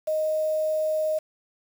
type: tone with quantisation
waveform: sine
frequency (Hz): 622.3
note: D#5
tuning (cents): 0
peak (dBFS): -22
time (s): 0.07-1.19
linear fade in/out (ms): 10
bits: 7
effects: none